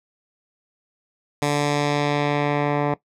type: tone with low-pass filter sweep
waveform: 10% pulse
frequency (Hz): 145.8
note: D3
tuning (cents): -12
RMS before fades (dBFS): -21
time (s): 1.42-2.94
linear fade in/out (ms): 2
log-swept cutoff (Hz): 10000 to 1400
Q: 0.93
effects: noise-tail reverb RT60 0.1 s tail -18 dB re dry